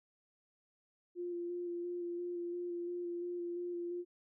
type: tone with vibrato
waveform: sine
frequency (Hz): 349.2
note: F4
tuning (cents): 0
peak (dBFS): -37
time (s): 1.15-4.05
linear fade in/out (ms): 50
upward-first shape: square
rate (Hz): 2.9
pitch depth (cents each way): 14
effects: none